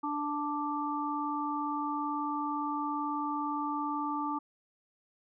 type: harmonic tone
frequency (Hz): 293.7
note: D4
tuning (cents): 0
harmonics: 1 / 3 / 4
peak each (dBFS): -35 / -35 / -35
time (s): 0.03-4.39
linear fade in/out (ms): 10
effects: none